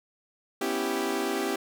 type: chord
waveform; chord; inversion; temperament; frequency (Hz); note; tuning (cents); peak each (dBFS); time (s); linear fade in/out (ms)
sawtooth; C# half-diminished seventh; third; equal; 246.9 / 277.2 / 329.6 / 392; B3 / C#4 / E4 / G4; 0 / 0 / 0 / 0; -31 / -30 / -29 / -26; 0.61-1.56; 5
effects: none